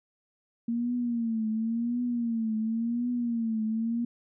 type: tone with vibrato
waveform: sine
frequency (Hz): 231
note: A#3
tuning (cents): -16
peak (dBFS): -26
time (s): 0.68-4.05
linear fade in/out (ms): 5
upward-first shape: triangle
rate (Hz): 0.93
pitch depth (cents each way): 110
effects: none